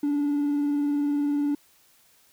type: tone with vibrato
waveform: triangle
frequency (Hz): 289.3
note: D4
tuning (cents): -26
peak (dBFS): -19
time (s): 0.03-1.55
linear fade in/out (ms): 5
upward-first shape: sine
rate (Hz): 20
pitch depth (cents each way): 29
effects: tanh soft clip ceiling -17 dBFS + white hiss -60 dBFS RMS until 2.32 s